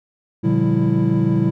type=tone cluster; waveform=triangle; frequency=120.7 / 146.8 / 179 / 199.1 / 329.8 Hz; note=B2 / D3 / F3 / G3 / E4; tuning=-39 / 0 / +43 / +27 / +1 cents; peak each=-19 dBFS; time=0.43-1.51 s; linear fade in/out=20 ms; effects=none